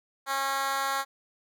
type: tone with high-pass filter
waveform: 10% pulse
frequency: 272.6 Hz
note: C#4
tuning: 29 cents flat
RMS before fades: -29 dBFS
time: 0.26-1.05 s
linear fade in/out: 50 ms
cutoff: 930 Hz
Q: 1.3
effects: none